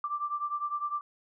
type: beating tone pair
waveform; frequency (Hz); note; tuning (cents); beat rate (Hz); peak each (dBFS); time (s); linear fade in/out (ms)
sine; 1174.7 / 1184.6; D6 / D6; 0 / +15; 9.9; -32 / -35; 0.04-1.01; 2
effects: none